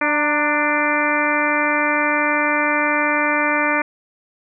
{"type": "harmonic tone with a mistuned harmonic", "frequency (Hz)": 295.7, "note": "D4", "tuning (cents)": 12, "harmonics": [1, 2, 3, 4, 5, 6, 7, 8], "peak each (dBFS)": [-24, -24, -24, -24, -24, -24, -24, -24], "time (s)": [0.01, 3.82], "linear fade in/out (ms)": 5, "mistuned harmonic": 3, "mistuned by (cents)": 50, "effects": []}